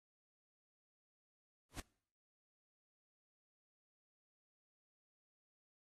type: noise with exponential growth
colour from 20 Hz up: pink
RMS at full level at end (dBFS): -41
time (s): 1.69-1.8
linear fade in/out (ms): 2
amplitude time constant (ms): 22
effects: noise-tail reverb RT60 0.6 s tail -24 dB re dry + AAC 32 kbps